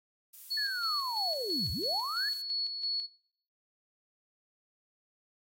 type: noise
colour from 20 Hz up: violet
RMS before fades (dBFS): -48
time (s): 0.33-2.42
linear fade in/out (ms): 10
type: tone with tremolo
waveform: sine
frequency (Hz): 4389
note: C#8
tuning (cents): -18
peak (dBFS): -30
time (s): 0.5-3.07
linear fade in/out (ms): 20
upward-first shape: square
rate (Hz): 3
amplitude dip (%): 50
type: linear two-way sweep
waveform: sine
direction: down then up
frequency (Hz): 1760 to 61.74 to 1760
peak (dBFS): -34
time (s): 0.57-2.29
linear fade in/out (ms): 5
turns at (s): 1.71
effects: noise-tail reverb RT60 0.6 s tail -20 dB re dry + AAC 48 kbps